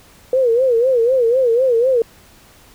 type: tone with vibrato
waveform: sine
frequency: 491.3 Hz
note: B4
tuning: 9 cents flat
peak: -11 dBFS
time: 0.33-2.02 s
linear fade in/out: 2 ms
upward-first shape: sine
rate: 4 Hz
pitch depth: 140 cents each way
effects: pink hiss -47 dBFS RMS until 2.74 s